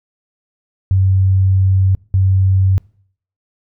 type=tone pair in turn; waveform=sine; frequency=95.2 / 95.2 Hz; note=F#2 / F#2; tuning=+50 / +50 cents; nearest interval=unison; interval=0 cents; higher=neither; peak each=-9 dBFS; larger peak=neither; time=0.91-1.95 / 2.14-2.78 s; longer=first; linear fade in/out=0 ms; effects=noise-tail reverb RT60 0.6 s tail -25 dB re dry